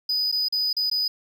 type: tone with dropouts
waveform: triangle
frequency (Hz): 4976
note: D#8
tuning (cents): -1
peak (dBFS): -20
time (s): 0.09-1.08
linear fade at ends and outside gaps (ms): 5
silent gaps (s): 0.316-0.324 / 0.485-0.524 / 0.73-0.766 / 0.9-0.913
effects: none